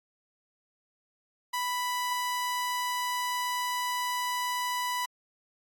sawtooth tone, 989 Hz, B5, 2 cents sharp, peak -25 dBFS, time 1.53-5.06 s, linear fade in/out 10 ms, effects AAC 64 kbps

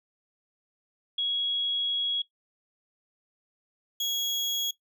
sine / 35% pulse tone pair in turn, 3324 / 3324 Hz, G#7 / G#7, +1 / +1 cents, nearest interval unison, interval 0 cents, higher neither, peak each -25 dBFS, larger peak neither, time 1.18-2.22 / 4-4.71 s, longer first, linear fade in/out 5 ms, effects noise-tail reverb RT60 0.1 s tail -17 dB re dry

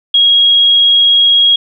sine tone, 3292 Hz, G#7, 16 cents flat, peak -5 dBFS, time 0.14-1.56 s, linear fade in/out 5 ms, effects none

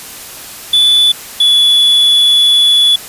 triangle tone pair in turn, 3472 / 3426 Hz, A7 / A7, -24 / -47 cents, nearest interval unison, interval 23 cents, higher first, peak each -4 / -4 dBFS, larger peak neither, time 0.73-1.12 / 1.4-2.96 s, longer second, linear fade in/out 5 ms, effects white hiss -29 dBFS RMS until 3.08 s + resampled to 32000 Hz

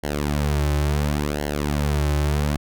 sawtooth tone with flanger, 73.42 Hz, D2, in tune, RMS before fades -22 dBFS, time 0.03-2.57 s, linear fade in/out 10 ms, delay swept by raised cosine 0.81 to 4.31 ms, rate 0.71 Hz, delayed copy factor -0.8, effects none

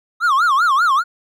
triangle tone with vibrato, 1230 Hz, D#6, 20 cents flat, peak -10 dBFS, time 0.2-1.04 s, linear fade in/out 50 ms, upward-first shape sine, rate 5.1 Hz, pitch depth 270 cents each way, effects none

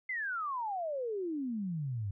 sine exponential sweep, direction down, 2100 to 94.7 Hz, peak -33 dBFS, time 0.09-2.11 s, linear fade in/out 5 ms, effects none

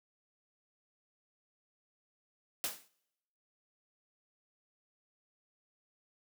white noise with exponential decay, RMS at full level -32 dBFS, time 2.64-2.88 s, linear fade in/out 0 ms, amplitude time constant 51 ms, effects noise-tail reverb RT60 0.9 s tail -25 dB re dry + high-pass 200 Hz 12 dB/octave

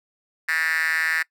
5% pulse tone with high-pass filter, 161 Hz, E3, 41 cents flat, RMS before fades -23 dBFS, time 0.48-1.23 s, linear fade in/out 10 ms, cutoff 1800 Hz, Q 6.4, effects noise-tail reverb RT60 0.1 s tail -23 dB re dry

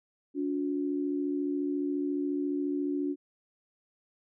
sine tone pair together, 286 / 360.3 Hz, D4 / F#4, -46 / -46 cents, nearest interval major third, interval 400 cents, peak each -29 / -34 dBFS, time 0.34-3.16 s, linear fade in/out 50 ms, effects none

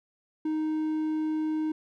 triangle tone, 311.3 Hz, D#4, 1 cent sharp, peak -24 dBFS, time 0.45-1.72 s, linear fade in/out 5 ms, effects none

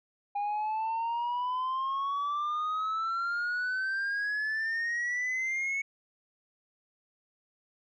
sine exponential sweep, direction up, 810 to 2217 Hz, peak -26 dBFS, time 0.35-5.82 s, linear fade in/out 10 ms, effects tanh soft clip ceiling -28 dBFS

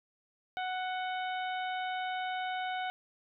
harmonic tone with a mistuned harmonic, 740 Hz, F#5, in tune, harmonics 1 / 2 / 3 / 4 / 5, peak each -34 / -40 / -44 / -46 / -48 dBFS, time 0.57-2.9 s, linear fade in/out 0 ms, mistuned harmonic 4, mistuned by +26 cents, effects none

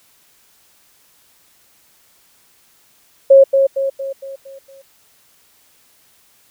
sine tone with echo, 544 Hz, C#5, 33 cents flat, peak -3 dBFS, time 3.3-3.44 s, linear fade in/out 10 ms, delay 230 ms, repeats 6, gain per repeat -6 dB, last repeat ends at 4.82 s, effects white hiss -54 dBFS RMS until 6.5 s

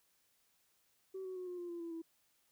sine tone with pitch steps, 380.7 / 372.9 / 365.2 / 357.7 / 350.3 / 343.1 / 336 / 329.1 Hz, F#4 / F#4 / F#4 / F4 / F4 / F4 / E4 / E4, +49 / +14 / -23 / +41 / +5 / -31 / +33 / -3 cents, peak -40 dBFS, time 1.14-2.02 s, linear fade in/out 10 ms, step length 110 ms, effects tanh soft clip ceiling -38 dBFS + white hiss -75 dBFS RMS until 2.51 s

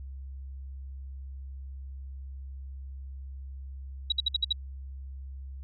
sine tone bursts, 3868 Hz, B7, 37 cents flat, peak -22 dBFS, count 6, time 4.1-4.527 s, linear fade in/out 5 ms, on 22 ms, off 59 ms, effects added 67 Hz sine -38 dBFS peak until 5.63 s

